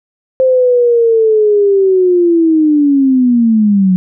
sine linear sweep, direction down, 524 to 181 Hz, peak -6 dBFS, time 0.4-3.96 s, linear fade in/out 0 ms, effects none

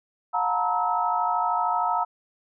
sine tone cluster, 716 / 899 / 952 / 1293 Hz, F5 / A5 / A#5 / E6, +43 / +37 / +36 / -34 cents, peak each -27 dBFS, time 0.33-2.05 s, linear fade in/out 20 ms, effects none

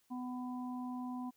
harmonic tone, 250 Hz, B3, 21 cents sharp, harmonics 1 / 3 / 4, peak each -39 / -49 / -49 dBFS, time 0.1-1.31 s, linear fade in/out 20 ms, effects white hiss -74 dBFS RMS until 1.36 s

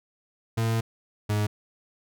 40% pulse tone pair in turn, 113.3 / 104.94 Hz, A#2 / G#2, -49 / +18 cents, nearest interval minor second, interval 133 cents, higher first, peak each -22 dBFS, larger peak neither, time 0.57-0.81 / 1.29-1.47 s, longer first, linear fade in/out 10 ms, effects none

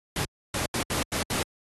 pink noise bursts at uneven times, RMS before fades -28 dBFS, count 6, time 0.16-0.25 / 0.54-0.66 / 0.74-0.83 / 0.9-1.03 / 1.12-1.23 / 1.3-1.43 s, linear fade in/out 2 ms, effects high-pass 60 Hz 12 dB/octave + AAC 32 kbps

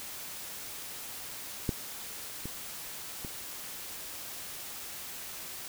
clicks, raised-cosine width 3 ms, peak -15 / -25 / -27 dBFS, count 3, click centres 1.692 / 2.456 / 3.248 s, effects white hiss -42 dBFS RMS until 5.68 s

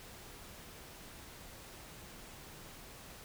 silence, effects pink hiss -52 dBFS RMS until 3.24 s

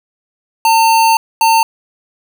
square tone pair in turn, 900 / 900 Hz, A5 / A5, +39 / +39 cents, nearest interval unison, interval 0 cents, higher neither, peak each -8 dBFS, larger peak neither, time 0.65-1.17 / 1.41-1.63 s, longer first, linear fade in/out 2 ms, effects none

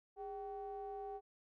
triangle ring-modulated tone, 181.9 Hz, F#3, 29 cents flat, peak -38 dBFS, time 0.16-1.21 s, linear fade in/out 50 ms, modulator 590 Hz, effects none

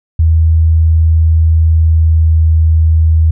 sine tone with pitch glide, 80.6 to 80.09 Hz, E2 to E2, -38 to -49 cents, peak -5 dBFS, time 0.19-3.31 s, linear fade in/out 5 ms, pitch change -11 cents, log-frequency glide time 1.68-2.43 s, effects none

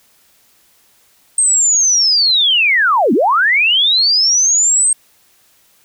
sine linear two-way sweep, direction down then up, 8480 to 203.7 to 8480 Hz, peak -9 dBFS, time 1.38-4.93 s, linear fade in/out 2 ms, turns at 3.13 s, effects white hiss -53 dBFS RMS until 5.84 s

